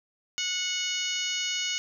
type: harmonic tone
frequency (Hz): 733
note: F#5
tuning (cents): -16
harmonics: 2 / 3 / 4 / 5 / 6 / 7 / 8 / 9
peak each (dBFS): -41 / -35 / -31 / -39 / -39 / -39 / -41 / -34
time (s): 0.38-1.78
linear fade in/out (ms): 0
effects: 10-bit